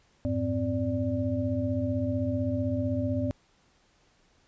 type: tone cluster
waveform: sine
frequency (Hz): 91 / 106.7 / 259.9 / 585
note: F#2 / G#2 / C4 / D5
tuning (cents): -28 / +47 / -11 / -7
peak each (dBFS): -34 / -31 / -29 / -33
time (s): 0.25-3.31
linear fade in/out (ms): 0
effects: pink hiss -65 dBFS RMS until 4.47 s + resampled to 16000 Hz